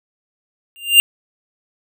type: tone with exponential growth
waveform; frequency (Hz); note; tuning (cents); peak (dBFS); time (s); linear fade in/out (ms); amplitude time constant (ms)
square; 2794; F7; 0; -3; 0.76-1; 0; 51
effects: none